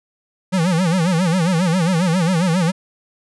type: tone with vibrato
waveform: square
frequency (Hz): 174.61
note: F3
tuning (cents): 0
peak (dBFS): -15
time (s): 0.52-2.72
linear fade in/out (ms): 20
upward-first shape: sine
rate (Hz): 7.4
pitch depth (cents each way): 160
effects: resampled to 24000 Hz